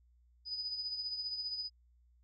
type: tone with tremolo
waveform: sine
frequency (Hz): 4978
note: D#8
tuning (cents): 0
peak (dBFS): -34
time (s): 0.45-1.7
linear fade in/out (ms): 50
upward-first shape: triangle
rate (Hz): 15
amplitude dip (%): 60
effects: added 60 Hz sine -64 dBFS peak until 2.23 s